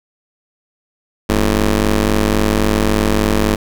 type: ring-modulated tone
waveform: 15% pulse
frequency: 104.1 Hz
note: G#2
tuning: 5 cents sharp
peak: -3 dBFS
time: 1.29-3.56 s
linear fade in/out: 10 ms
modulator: 126 Hz
effects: none